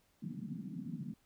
white band-pass noise, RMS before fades -43 dBFS, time 0.22-1.14 s, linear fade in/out 5 ms, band 140 to 250 Hz, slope 48 dB/octave, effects pink hiss -73 dBFS RMS until 1.25 s

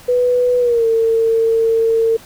sine tone with pitch glide, 493.9 to 452.9 Hz, B4 to A#4, 0 to -50 cents, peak -11 dBFS, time 0.08-2.17 s, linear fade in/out 10 ms, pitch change -150 cents, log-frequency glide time 0.59-0.86 s, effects pink hiss -41 dBFS RMS until 2.25 s

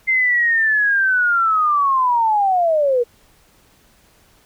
sine linear sweep, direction down, 2093 to 466.2 Hz, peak -13 dBFS, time 0.07-3.04 s, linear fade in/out 20 ms, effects pink hiss -54 dBFS RMS until 4.45 s

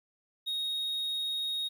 triangle tone, 3747 Hz, A#7, 8 cents sharp, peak -29 dBFS, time 0.46-1.69 s, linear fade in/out 20 ms, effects 11-bit

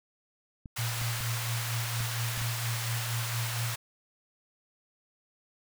clicks, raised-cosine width 5 ms, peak -30 dBFS, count 6, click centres 0.658 / 1.016 / 1.207 / 2.007 / 2.376 / 2.415 s
pink high-pass noise, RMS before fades -36 dBFS, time 0.76-3.76 s, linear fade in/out 10 ms, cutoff 970 Hz, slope 12 dB/octave
sine tone with tremolo, 116.54 Hz, A#2, in tune, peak -29 dBFS, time 0.78-3.75 s, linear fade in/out 10 ms, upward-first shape sine, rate 4.3 Hz, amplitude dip 50%
effects none

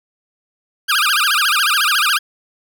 20% pulse tone with vibrato, 1396.9 Hz, F6, in tune, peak -8 dBFS, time 0.88-2.19 s, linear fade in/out 20 ms, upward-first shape sine, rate 14 Hz, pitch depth 290 cents each way, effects none

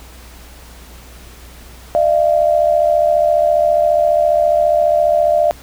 sine tone pair together, 606 / 680.7 Hz, D#5 / F5, -46 / -45 cents, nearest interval major second, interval 201 cents, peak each -13 dBFS, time 1.95-5.51 s, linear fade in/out 0 ms, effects added 60 Hz sine -38 dBFS peak until 5.62 s + pink hiss -41 dBFS RMS until 5.62 s

